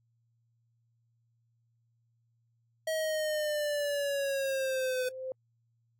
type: linear sweep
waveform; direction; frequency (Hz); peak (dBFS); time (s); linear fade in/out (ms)
square; down; 640 to 503; -30; 2.87-5.09; 5
type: tone with exponential growth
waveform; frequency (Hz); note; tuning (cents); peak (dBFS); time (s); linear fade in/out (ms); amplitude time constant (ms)
sine; 520; C5; -11; -32; 4.44-5.32; 1; 190
effects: added 116 Hz sine -70 dBFS peak until 5.99 s + AAC 64 kbps